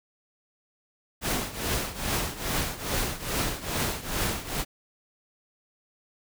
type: noise with tremolo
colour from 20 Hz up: pink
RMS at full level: -26 dBFS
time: 1.21-4.65 s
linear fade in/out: 50 ms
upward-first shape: triangle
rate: 2.4 Hz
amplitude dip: 85%
effects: none